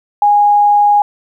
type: tone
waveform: sine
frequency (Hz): 824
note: G#5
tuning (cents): -14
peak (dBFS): -6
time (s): 0.22-1.02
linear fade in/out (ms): 2
effects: 8-bit